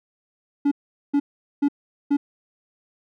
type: tone bursts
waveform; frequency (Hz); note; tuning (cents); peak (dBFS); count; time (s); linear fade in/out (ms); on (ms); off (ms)
triangle; 285.4; D4; -49; -14; 4; 0.65-2.17; 10; 65; 420
effects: none